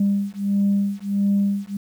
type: beating tone pair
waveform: sine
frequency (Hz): 199.4 / 200.9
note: G3 / G3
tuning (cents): +30 / +43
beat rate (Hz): 1.5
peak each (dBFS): -20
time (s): 0-1.77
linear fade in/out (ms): 5
effects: tanh soft clip ceiling -12 dBFS + 8-bit